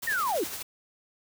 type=noise with tremolo; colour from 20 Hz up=white; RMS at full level=-35 dBFS; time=0.02-0.63 s; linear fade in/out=10 ms; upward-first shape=sine; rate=12 Hz; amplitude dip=45%
type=linear sweep; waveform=sine; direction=down; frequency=1886 to 284.2 Hz; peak=-25 dBFS; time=0.07-0.44 s; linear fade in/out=5 ms
effects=none